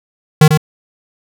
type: tone with echo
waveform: square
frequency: 154 Hz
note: D#3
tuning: 17 cents flat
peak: -3 dBFS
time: 0.41-0.48 s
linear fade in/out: 5 ms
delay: 95 ms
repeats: 1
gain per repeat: -6 dB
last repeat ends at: 0.575 s
effects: none